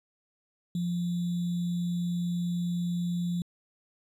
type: tone with sample-and-hold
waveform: sine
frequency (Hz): 174.61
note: F3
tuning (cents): 0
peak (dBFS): -27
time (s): 0.75-3.42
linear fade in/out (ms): 2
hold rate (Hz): 3675
effects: resampled to 32000 Hz